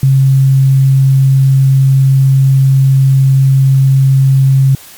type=tone; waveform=sine; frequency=134.6 Hz; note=C3; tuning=49 cents sharp; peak=-4 dBFS; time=0.03-4.75 s; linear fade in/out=2 ms; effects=white hiss -35 dBFS RMS until 4.97 s + MP3 96 kbps